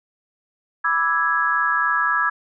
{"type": "chord", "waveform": "sine", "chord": "E dominant seventh", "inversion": "second", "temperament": "equal", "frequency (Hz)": [987.8, 1174.7, 1318.5, 1661.2], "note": ["B5", "D6", "E6", "G#6"], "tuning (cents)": [0, 0, 0, 0], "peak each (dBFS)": [-26, -25, -22, -20], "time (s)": [0.84, 2.3], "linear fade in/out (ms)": 10, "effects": []}